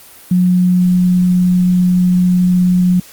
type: tone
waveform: sine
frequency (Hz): 180.4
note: F#3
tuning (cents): -44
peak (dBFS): -8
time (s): 0.31-3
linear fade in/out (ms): 5
effects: white hiss -39 dBFS RMS until 3.12 s + Opus 32 kbps